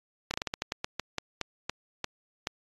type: slowing click train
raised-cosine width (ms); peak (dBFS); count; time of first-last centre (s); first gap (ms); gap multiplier
0.2; -13; 15; 0.31-2.471; 29; 1.23
effects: AAC 32 kbps